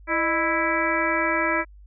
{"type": "harmonic tone with a mistuned harmonic", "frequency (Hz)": 329.6, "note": "E4", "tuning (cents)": 0, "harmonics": [1, 2, 3, 4, 5, 6, 7], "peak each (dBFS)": [-28, -28, -28, -28, -28, -28, -28], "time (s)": [0.07, 1.65], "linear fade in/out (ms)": 50, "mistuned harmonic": 2, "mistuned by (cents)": -120, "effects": ["added 50 Hz sine -44 dBFS peak until 1.86 s"]}